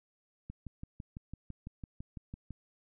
click train, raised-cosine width 5 ms, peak -30 dBFS, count 13, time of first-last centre 0.5-2.507 s, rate 5.98 Hz, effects none

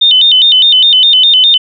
sine tone with vibrato, 3322 Hz, G#7, in tune, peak -3 dBFS, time 0.01-1.58 s, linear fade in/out 10 ms, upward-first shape square, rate 4.9 Hz, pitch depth 160 cents each way, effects none

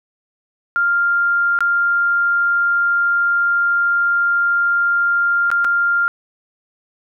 sine tone with dropouts, 1396.9 Hz, F6, in tune, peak -13 dBFS, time 0.76-6.08 s, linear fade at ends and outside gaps 0 ms, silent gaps 1.589-1.606 / 5.503-5.515 / 5.645-5.649 s, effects none

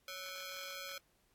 10% pulse ring-modulated tone, 932.3 Hz, A#5, in tune, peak -32 dBFS, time 0.08-0.98 s, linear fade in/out 2 ms, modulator 376 Hz, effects pink hiss -74 dBFS RMS until 1.34 s + AAC 64 kbps

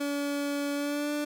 30% pulse tone with pitch glide, 285.5 to 294.9 Hz, D4 to D4, -49 to +7 cents, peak -26 dBFS, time 0-1.25 s, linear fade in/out 10 ms, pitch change +56 cents, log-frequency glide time 0.74-1.13 s, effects none

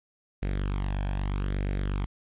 sawtooth tone with flanger, 48.42 Hz, G1, 21 cents flat, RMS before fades -29 dBFS, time 0.42-2.06 s, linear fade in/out 10 ms, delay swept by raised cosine 0.46 to 1.22 ms, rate 0.8 Hz, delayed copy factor +0.6, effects resampled to 8000 Hz + 10-bit

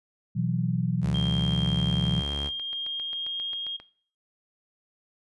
sine chord, B suspended fourth, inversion none, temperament equal, 123.47 / 164.81 / 185 Hz, B2 / E3 / F#3, 0 / 0 / 0 cents, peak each -28 dBFS, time 0.35-2.22 s, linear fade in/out 20 ms
sawtooth tone, 71.4 Hz, D2, 48 cents flat, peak -27 dBFS, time 1.01-2.51 s, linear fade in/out 50 ms
sine tone with pitch glide, 3202 to 3245 Hz, G7 to G#7, +36 to -41 cents, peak -29 dBFS, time 1.14-3.77 s, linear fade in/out 10 ms, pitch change +23 cents, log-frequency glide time 2.19-3.55 s
click train, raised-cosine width 0.3 ms, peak -29 dBFS, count 20, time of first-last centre 1.26-3.8 s, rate 7.48 Hz
effects noise-tail reverb RT60 0.5 s tail -20 dB re dry + resampled to 24000 Hz

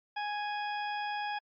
harmonic tone, 830.6 Hz, G#5, in tune, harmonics 1 / 2 / 3 / 4 / 6, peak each -34 / -40 / -44 / -46 / -50 dBFS, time 0.16-1.39 s, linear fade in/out 10 ms, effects AAC 48 kbps

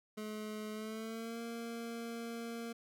25% pulse tone with pitch glide, 214 to 232 Hz, A3 to A#3, -48 to -8 cents, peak -37 dBFS, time 0.17-2.73 s, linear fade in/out 10 ms, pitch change +140 cents, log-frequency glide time 0.72-1.4 s, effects none

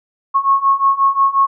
sine beating tone pair, 1092 / 1097.6 Hz, C#6 / C#6, -26 / -17 cents, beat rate 5.6 Hz, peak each -15 / -13 dBFS, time 0.34-1.47 s, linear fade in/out 20 ms, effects none

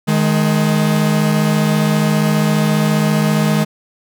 45% pulse tone pair together, 155.56 / 210.4 Hz, D#3 / G#3, 0 / +23 cents, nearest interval perfect fourth, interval 523 cents, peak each -15 dBFS, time 0.07-3.65 s, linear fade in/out 20 ms, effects none

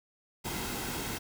pink noise with comb filter, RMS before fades -36 dBFS, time 0.44-1.19 s, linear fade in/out 20 ms, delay 1.7 ms, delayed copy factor -0.5, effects none

